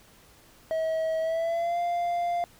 triangle tone with pitch glide, 642 to 696.1 Hz, E5 to F5, -46 to -6 cents, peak -23 dBFS, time 0.71-2.44 s, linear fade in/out 0 ms, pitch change +140 cents, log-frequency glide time 1.2-1.79 s, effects pink hiss -56 dBFS RMS until 2.59 s

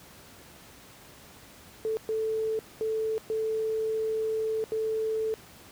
sine tone bursts at uneven times, 440 Hz, A4, in tune, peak -26 dBFS, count 5, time 1.85-1.97 / 2.09-2.59 / 2.81-3.18 / 3.3-4.64 / 4.72-5.34 s, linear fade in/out 0 ms, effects pink hiss -51 dBFS RMS until 5.71 s + high-pass 60 Hz 12 dB/octave

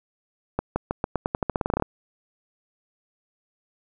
accelerating click train, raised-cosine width 1 ms, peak -9 dBFS, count 17, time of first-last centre 0.59-1.823 s, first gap 170 ms, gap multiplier 0.88, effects none

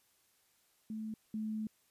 sine tone pair in turn, 218.3 / 216.8 Hz, A3 / A3, -13 / -25 cents, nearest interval unison, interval 12 cents, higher first, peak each -38 / -35 dBFS, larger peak second, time 0.9-1.14 / 1.34-1.67 s, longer second, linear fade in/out 2 ms, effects white hiss -72 dBFS RMS until 1.9 s + resampled to 32000 Hz

